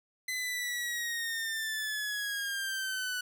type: linear sweep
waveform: sawtooth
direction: down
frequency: 2030 to 1480 Hz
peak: -29 dBFS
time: 0.28-3.21 s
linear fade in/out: 5 ms
effects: none